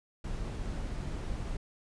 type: noise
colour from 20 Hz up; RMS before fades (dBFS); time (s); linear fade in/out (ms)
brown; -36; 0.24-1.57; 5
effects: resampled to 22050 Hz